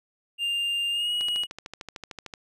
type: tone with pitch glide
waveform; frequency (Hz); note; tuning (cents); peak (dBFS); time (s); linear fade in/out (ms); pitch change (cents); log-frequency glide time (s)
triangle; 2800 to 2902; F7 to F#7; +4 to -34; -23; 0.38-1.47; 50; +62; 0.91-1.12
type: click train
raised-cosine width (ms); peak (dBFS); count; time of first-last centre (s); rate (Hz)
0.2; -20; 16; 1.21-2.338; 13.3
effects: none